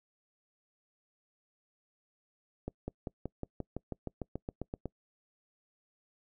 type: accelerating click train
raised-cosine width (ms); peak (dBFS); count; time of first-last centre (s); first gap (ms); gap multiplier
2; -23; 15; 2.68-4.857; 200; 0.96
effects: noise-tail reverb RT60 0.1 s tail -25 dB re dry